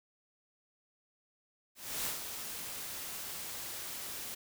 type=noise with ADSR envelope; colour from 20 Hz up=white; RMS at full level=-35 dBFS; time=1.75-4.35 s; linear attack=300 ms; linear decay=130 ms; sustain=-7 dB; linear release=11 ms; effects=none